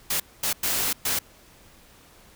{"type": "noise bursts at uneven times", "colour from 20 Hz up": "white", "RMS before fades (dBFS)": -25, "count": 4, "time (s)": [[0.1, 0.2], [0.43, 0.53], [0.63, 0.93], [1.05, 1.19]], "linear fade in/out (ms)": 5, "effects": ["pink hiss -53 dBFS RMS until 2.35 s"]}